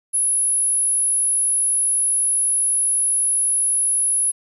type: tone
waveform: sine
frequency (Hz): 10548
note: E9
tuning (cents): 0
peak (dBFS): -16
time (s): 0.13-4.32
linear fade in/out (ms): 20
effects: 9-bit